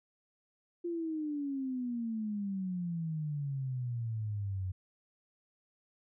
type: exponential sweep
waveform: sine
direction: down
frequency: 349.2 to 91.3 Hz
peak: -33 dBFS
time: 0.84-4.72 s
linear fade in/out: 10 ms
effects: none